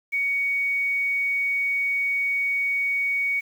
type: tone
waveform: sine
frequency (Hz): 2240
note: C#7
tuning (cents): +18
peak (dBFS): -21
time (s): 0.12-3.41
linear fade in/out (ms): 20
effects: 8-bit